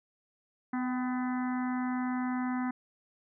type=harmonic tone with a mistuned harmonic; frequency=251.4 Hz; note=B3; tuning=31 cents sharp; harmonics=1 / 3 / 4 / 5 / 6 / 7 / 8; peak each=-30 / -40 / -42 / -44 / -46 / -47 / -48 dBFS; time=0.73-2.71 s; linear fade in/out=5 ms; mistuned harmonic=3; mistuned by=+29 cents; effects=none